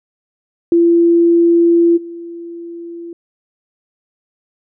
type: tone with level steps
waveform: sine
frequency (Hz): 339.7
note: F4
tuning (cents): -48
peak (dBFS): -7 / -26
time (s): 0.72-3.13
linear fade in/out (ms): 2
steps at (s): 1.96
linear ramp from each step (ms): 20
effects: none